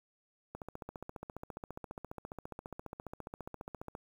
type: click train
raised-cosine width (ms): 1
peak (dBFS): -28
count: 51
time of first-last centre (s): 0.55-3.951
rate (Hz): 14.7
effects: 9-bit